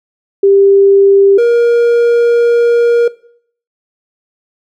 sine / triangle tone pair in turn, 395.3 / 472.4 Hz, G4 / A#4, +15 / +23 cents, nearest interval minor third, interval 308 cents, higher second, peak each -4 dBFS, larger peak neither, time 0.43-1.38 / 1.38-3.08 s, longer second, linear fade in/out 5 ms, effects noise-tail reverb RT60 0.6 s tail -20 dB re dry

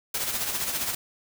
white noise with tremolo, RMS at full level -27 dBFS, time 0.14-0.95 s, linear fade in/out 5 ms, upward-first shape sine, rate 15 Hz, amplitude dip 50%, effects none

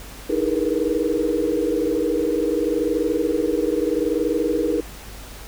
sine tone cluster, 304.3 / 324.9 / 411 / 464 / 484.9 Hz, D#4 / E4 / G#4 / A#4 / B4, -38 / -25 / -18 / -8 / -32 cents, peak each -25 dBFS, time 0.29-4.81 s, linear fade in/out 10 ms, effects added 50 Hz sine -40 dBFS peak until 5.47 s + pink hiss -40 dBFS RMS until 5.47 s

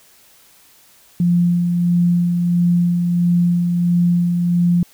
sine tone with tremolo, 174.3 Hz, F3, 3 cents flat, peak -11 dBFS, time 1.2-4.83 s, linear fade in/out 2 ms, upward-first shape sine, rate 1.5 Hz, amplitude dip 35%, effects white hiss -50 dBFS RMS until 4.93 s

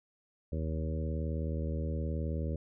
harmonic tone with a mistuned harmonic, 79 Hz, D#2, 27 cents sharp, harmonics 1 / 2 / 3 / 4 / 5 / 6 / 7, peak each -33 / -38 / -42 / -45 / -46 / -45 / -45 dBFS, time 0.52-2.56 s, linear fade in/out 5 ms, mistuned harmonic 1, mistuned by -24 cents, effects none

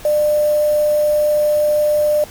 sine tone with quantisation, 599 Hz, D5, 34 cents sharp, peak -12 dBFS, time 0.05-2.24 s, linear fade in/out 2 ms, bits 5, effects pink hiss -38 dBFS RMS until 2.3 s

